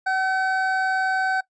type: tone pair together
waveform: triangle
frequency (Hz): 756.3 / 1527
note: F#5 / G6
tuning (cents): +38 / -46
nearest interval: octave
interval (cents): 1216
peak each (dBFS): -21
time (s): 0.06-1.41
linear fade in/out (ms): 10
effects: noise-tail reverb RT60 0.1 s tail -19 dB re dry + resampled to 22050 Hz